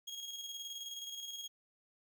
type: tone with tremolo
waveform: 30% pulse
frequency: 3278 Hz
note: G#7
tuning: 23 cents flat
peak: -38 dBFS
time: 0.07-1.48 s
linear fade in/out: 10 ms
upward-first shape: square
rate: 19 Hz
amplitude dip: 40%
effects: 13-bit